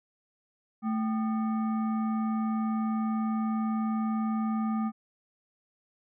sine tone with frequency modulation, 220 Hz, A3, in tune, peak -26 dBFS, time 0.82-4.92 s, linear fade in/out 50 ms, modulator 999 Hz, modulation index 0.48, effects none

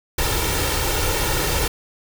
pink noise with comb filter, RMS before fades -21 dBFS, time 0.18-1.68 s, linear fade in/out 5 ms, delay 2.2 ms, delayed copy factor +0.6, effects none

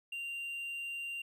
triangle tone, 2776 Hz, F7, 11 cents flat, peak -36 dBFS, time 0.12-1.22 s, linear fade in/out 5 ms, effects none

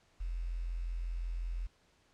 sine tone with quantisation, 42.77 Hz, F1, 35 cents flat, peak -34 dBFS, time 0.2-1.67 s, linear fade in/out 10 ms, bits 10, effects pink hiss -69 dBFS RMS until 2.13 s + low-pass 7000 Hz 12 dB/octave

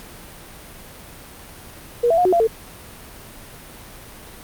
sine tone with pitch steps, 477.8 / 665 / 716 / 368.8 / 684 / 448 Hz, A#4 / E5 / F5 / F#4 / F5 / A4, +43 / +15 / +43 / -6 / -36 / +31 cents, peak -13 dBFS, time 2.03-2.474 s, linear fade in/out 10 ms, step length 74 ms, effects pink hiss -40 dBFS RMS until 4.43 s + Opus 48 kbps

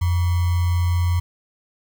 sine tone with sample-and-hold, 87.5 Hz, F2, 4 cents sharp, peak -16 dBFS, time 0.01-1.2 s, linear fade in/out 10 ms, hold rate 1050 Hz, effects none

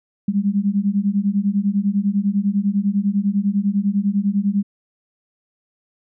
sine beating tone pair, 196 / 206 Hz, G3 / G#3, 0 / -14 cents, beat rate 10 Hz, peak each -19 dBFS, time 0.28-4.63 s, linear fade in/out 5 ms, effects none

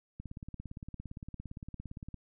click train, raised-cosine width 5 ms, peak -30 dBFS, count 35, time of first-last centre 0.2-2.143 s, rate 17.5 Hz, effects none

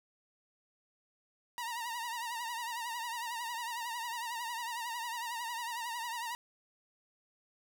sawtooth tone with vibrato, 940 Hz, A#5, 14 cents sharp, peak -33 dBFS, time 1.58-6.35 s, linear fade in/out 0 ms, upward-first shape triangle, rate 11 Hz, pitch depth 90 cents each way, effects none

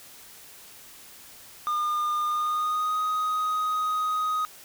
triangle tone with pitch glide, 1212 to 1252.6 Hz, D#6 to D#6, -46 to +11 cents, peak -22 dBFS, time 1.67-4.45 s, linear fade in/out 0 ms, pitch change +57 cents, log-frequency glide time 2.24-2.99 s, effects white hiss -48 dBFS RMS until 4.64 s

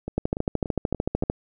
two click trains, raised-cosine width 2 ms, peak -17 / -9 dBFS, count 5 / 16, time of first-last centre 0.08-1.236 / 0.18-1.299 s, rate 3.46 / 13.4 Hz, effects none

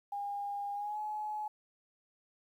sine tone with pitch glide, 810 to 848.8 Hz, G#5 to G#5, -43 to +38 cents, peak -35 dBFS, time 0.12-1.48 s, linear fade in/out 5 ms, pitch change +81 cents, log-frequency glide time 0.74-0.98 s, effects 11-bit

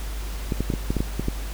clicks, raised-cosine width 3 ms, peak -11 dBFS, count 9, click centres 0.522 / 0.606 / 0.702 / 0.738 / 0.905 / 0.967 / 1.005 / 1.196 / 1.284 s, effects added 50 Hz sine -28 dBFS peak until 1.53 s + pink hiss -39 dBFS RMS until 1.53 s

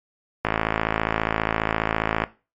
click train, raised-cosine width 0.5 ms, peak -5 dBFS, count 99, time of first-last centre 0.45-2.238 s, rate 54.8 Hz, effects noise-tail reverb RT60 0.3 s tail -17 dB re dry + MP3 48 kbps

